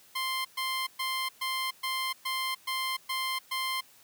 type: tone bursts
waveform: 15% pulse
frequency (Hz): 1050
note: C6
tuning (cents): +6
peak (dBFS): -23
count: 9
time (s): 0.15-3.81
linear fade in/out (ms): 10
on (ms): 300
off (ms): 120
effects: white hiss -58 dBFS RMS until 4.03 s + high-pass 80 Hz 12 dB/octave